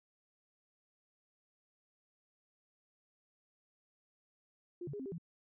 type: tone with pitch steps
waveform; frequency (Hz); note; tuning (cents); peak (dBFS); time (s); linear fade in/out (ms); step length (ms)
sine; 351.3 / 142.7 / 411.3 / 264.6 / 393.9 / 167.7; F4 / D3 / G#4 / C4 / G4 / E3; +10 / -49 / -17 / +20 / +8 / +30; -40; 4.81-5.182; 5; 62
effects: none